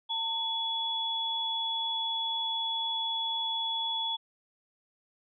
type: tone pair together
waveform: sine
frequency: 901 / 3390 Hz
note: A5 / G#7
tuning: +41 / +35 cents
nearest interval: octave + major seventh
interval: 2294 cents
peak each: -35 / -30 dBFS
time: 0.09-4.17 s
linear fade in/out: 20 ms
effects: none